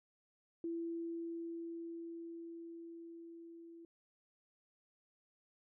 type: tone with level ramp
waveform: sine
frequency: 334.7 Hz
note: E4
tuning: 26 cents sharp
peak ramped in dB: -37 to -52 dBFS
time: 0.64-3.85 s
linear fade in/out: 2 ms
effects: none